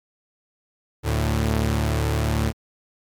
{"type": "tone pair together", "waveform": "sawtooth", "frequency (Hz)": [73.68, 111], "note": ["D2", "A2"], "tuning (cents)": [6, 16], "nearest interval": "perfect fifth", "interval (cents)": 710, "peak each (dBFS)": [-18, -19], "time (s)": [1.03, 2.53], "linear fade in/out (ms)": 50, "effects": ["MP3 96 kbps"]}